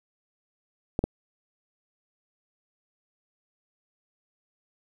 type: clicks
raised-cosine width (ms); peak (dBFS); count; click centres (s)
2; -11; 2; 0.991 / 1.04
effects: 8-bit